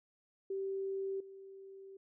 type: tone with level steps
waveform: sine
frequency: 388.2 Hz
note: G4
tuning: 17 cents flat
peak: -35 / -49 dBFS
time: 0.5-1.97 s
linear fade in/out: 5 ms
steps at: 1.2 s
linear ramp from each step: 5 ms
effects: none